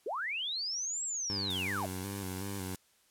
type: linear two-way sweep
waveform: sine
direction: up then down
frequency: 350.4 to 7750 to 559 Hz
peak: -33 dBFS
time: 0.06-1.86 s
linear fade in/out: 5 ms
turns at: 1.04 s
type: tone with vibrato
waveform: 15% pulse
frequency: 96 Hz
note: G2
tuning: 36 cents flat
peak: -31 dBFS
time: 1.3-2.75 s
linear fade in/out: 0 ms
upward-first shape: square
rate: 2.7 Hz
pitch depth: 58 cents each way
type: noise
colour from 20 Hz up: blue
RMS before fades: -43 dBFS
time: 1.5-2.76 s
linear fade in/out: 2 ms
effects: white hiss -68 dBFS RMS until 3.1 s + low-pass 12000 Hz 12 dB/octave